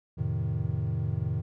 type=chord; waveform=triangle; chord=F dominant seventh; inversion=none; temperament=equal; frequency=87.31 / 110 / 130.81 / 155.56 Hz; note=F2 / A2 / C3 / Eb3; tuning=0 / 0 / 0 / 0 cents; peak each=-32 / -29 / -31 / -31 dBFS; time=0.17-1.42 s; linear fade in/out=20 ms; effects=none